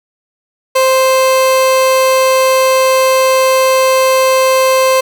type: tone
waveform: 30% pulse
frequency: 523.3 Hz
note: C5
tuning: in tune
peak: -5 dBFS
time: 0.75-5.01 s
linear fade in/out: 10 ms
effects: none